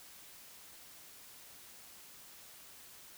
silence, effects white hiss -55 dBFS RMS until 3.17 s

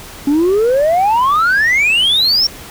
sine exponential sweep, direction up, 275.3 to 5588 Hz, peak -7 dBFS, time 0.27-2.47 s, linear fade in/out 5 ms, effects tanh soft clip ceiling -8 dBFS + pink hiss -33 dBFS RMS until 2.7 s

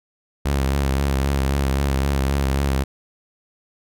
sawtooth tone with vibrato, 68.5 Hz, C#2, 20 cents flat, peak -14 dBFS, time 0.45-2.84 s, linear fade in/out 10 ms, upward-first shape triangle, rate 3.8 Hz, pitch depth 57 cents each way, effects none

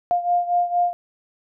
sine beating tone pair, 703 / 707.3 Hz, F5 / F5, +11 / +22 cents, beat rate 4.3 Hz, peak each -19 / -23 dBFS, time 0.11-0.93 s, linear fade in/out 0 ms, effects none

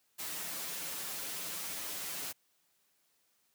white noise with comb filter, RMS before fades -40 dBFS, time 0.18-2.33 s, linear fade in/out 20 ms, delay 8.3 ms, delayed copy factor -0.75, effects white hiss -74 dBFS RMS until 3.54 s + high-pass 100 Hz 12 dB/octave

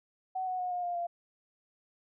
sine tone with pitch steps, 750 / 738 / 726.1 / 714.5 / 703 / 691.7 Hz, F#5 / F#5 / F#5 / F5 / F5 / F5, +23 / -5 / -33 / +39 / +11 / -17 cents, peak -31 dBFS, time 0.35-1.07 s, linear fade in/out 10 ms, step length 120 ms, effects none

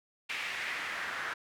pink noise with band-pass filter sweep, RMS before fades -37 dBFS, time 0.29-1.34 s, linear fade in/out 10 ms, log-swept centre 2400 to 1500 Hz, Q 2.5, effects none

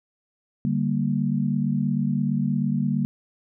sine chord, G minor, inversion second, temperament equal, 146.83 / 196 / 233.1 Hz, D3 / G3 / Bb3, 0 / 0 / 0 cents, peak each -25 dBFS, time 0.65-3.05 s, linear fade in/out 0 ms, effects none

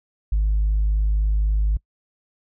sine tone, 51.91 Hz, G#1, in tune, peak -15 dBFS, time 0.32-1.77 s, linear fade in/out 5 ms, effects noise-tail reverb RT60 0.1 s tail -25 dB re dry + tanh soft clip ceiling -14 dBFS

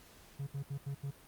triangle tone bursts at uneven times, 139.3 Hz, C#3, 9 cents sharp, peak -34 dBFS, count 5, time 0.39-0.47 / 0.54-0.63 / 0.7-0.78 / 0.86-0.95 / 1.03-1.11 s, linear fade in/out 10 ms, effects pink hiss -59 dBFS RMS until 1.27 s + Opus 48 kbps

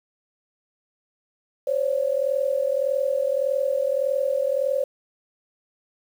sine tone pair together, 526 / 567.7 Hz, C5 / C#5, +9 / +41 cents, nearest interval minor second, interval 132 cents, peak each -23 dBFS, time 1.67-4.84 s, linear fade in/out 5 ms, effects 8-bit

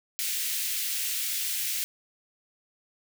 white high-pass noise, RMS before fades -30 dBFS, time 0.19-1.84 s, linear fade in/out 0 ms, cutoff 2000 Hz, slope 24 dB/octave, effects none

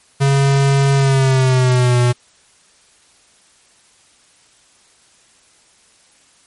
square tone with pitch glide, 138.2 to 122.41 Hz, C#3 to B2, -5 to -15 cents, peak -11 dBFS, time 0.2-2.13 s, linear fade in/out 20 ms, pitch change -210 cents, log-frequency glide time 0.95-1.98 s, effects white hiss -52 dBFS RMS until 6.46 s + MP3 48 kbps

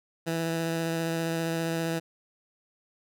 15% pulse tone with vibrato, 164.81 Hz, E3, in tune, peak -21 dBFS, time 0.26-2 s, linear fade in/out 20 ms, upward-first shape sine, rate 15 Hz, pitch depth 12 cents each way, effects none

